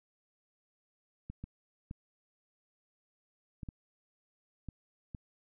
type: clicks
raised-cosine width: 5 ms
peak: -29 dBFS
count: 7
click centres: 1.3 / 1.44 / 1.911 / 3.632 / 3.688 / 4.687 / 5.148 s
effects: none